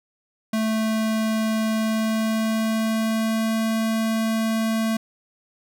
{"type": "tone with pitch glide", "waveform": "square", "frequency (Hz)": [220, 222.8], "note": ["A3", "A3"], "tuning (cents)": [0, 22], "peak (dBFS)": -21, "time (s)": [0.53, 4.97], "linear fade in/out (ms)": 5, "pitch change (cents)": 22, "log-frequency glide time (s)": [1.75, 3.59], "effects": []}